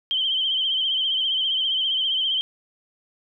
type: tone with vibrato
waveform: sine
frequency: 3118 Hz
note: G7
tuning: 10 cents flat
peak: -20 dBFS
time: 0.11-2.41 s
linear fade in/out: 0 ms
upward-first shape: triangle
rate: 15 Hz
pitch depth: 72 cents each way
effects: none